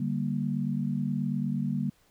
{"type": "chord", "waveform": "sine", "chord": "G minor", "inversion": "second", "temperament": "equal with one note detuned", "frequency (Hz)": [146.83, 196, 234.7], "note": ["D3", "G3", "Bb3"], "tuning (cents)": [0, 0, 12], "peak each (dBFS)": -31, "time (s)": [0, 1.9], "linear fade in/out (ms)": 5, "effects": ["pink hiss -65 dBFS RMS until 2.1 s"]}